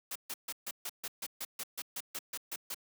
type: noise bursts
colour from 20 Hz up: white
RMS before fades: -39 dBFS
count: 15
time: 0.11-2.745 s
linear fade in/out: 5 ms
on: 45 ms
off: 140 ms
effects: high-pass 200 Hz 12 dB/octave